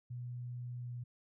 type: tone with pitch glide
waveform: sine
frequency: 122.5 to 121.72 Hz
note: B2 to B2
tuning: -14 to -25 cents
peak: -40 dBFS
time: 0.1-1.04 s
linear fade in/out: 10 ms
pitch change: -11 cents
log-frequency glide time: 0.81-0.9 s
effects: none